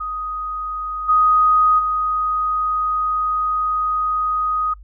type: tone with level steps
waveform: sine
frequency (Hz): 1249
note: D#6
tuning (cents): +6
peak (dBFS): -23 / -11 / -17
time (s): 0-4.74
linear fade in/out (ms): 10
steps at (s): 1.08 / 1.78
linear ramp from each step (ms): 20
effects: noise-tail reverb RT60 0.1 s tail -26 dB re dry + added 50 Hz sine -38 dBFS peak until 4.83 s